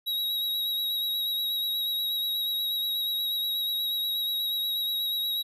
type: tone with vibrato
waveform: square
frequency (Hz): 3838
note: A#7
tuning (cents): +50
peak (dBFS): -27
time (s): 0.06-5.43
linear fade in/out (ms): 20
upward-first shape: sine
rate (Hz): 8.3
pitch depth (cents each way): 23
effects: none